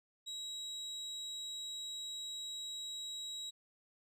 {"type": "tone", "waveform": "35% pulse", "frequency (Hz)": 3850, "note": "B7", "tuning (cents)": -45, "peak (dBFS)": -39, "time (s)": [0.26, 3.51], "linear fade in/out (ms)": 20, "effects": ["resampled to 32000 Hz"]}